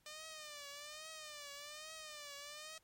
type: tone with vibrato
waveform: 5% pulse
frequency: 600 Hz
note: D5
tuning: 37 cents sharp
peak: -37 dBFS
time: 0.06-2.78 s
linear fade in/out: 2 ms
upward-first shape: triangle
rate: 1.2 Hz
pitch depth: 110 cents each way
effects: pink hiss -75 dBFS RMS until 2.83 s + MP3 64 kbps